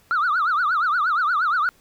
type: tone with vibrato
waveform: sine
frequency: 1318.5 Hz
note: E6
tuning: in tune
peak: -16 dBFS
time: 0.11-1.69 s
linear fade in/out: 0 ms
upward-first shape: triangle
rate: 8.5 Hz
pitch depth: 250 cents each way
effects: tanh soft clip ceiling -15 dBFS + pink hiss -57 dBFS RMS until 1.8 s